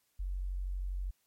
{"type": "tone", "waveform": "sine", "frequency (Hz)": 46.25, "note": "F#1", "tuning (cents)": 0, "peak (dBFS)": -33, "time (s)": [0.19, 1.11], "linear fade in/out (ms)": 10, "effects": ["white hiss -75 dBFS RMS until 1.26 s", "MP3 64 kbps"]}